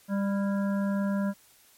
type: harmonic tone with a mistuned harmonic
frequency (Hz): 198.5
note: G3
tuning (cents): +22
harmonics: 1 / 3 / 5 / 7 / 8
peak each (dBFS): -25 / -35 / -41 / -43 / -44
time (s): 0.08-1.34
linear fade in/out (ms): 50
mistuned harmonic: 8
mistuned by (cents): +60
effects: white hiss -59 dBFS RMS until 1.77 s + MP3 64 kbps